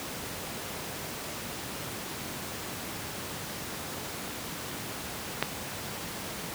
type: click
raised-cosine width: 0.3 ms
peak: -8 dBFS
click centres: 5.426 s
effects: pink hiss -37 dBFS RMS until 6.54 s + high-pass 100 Hz 12 dB/octave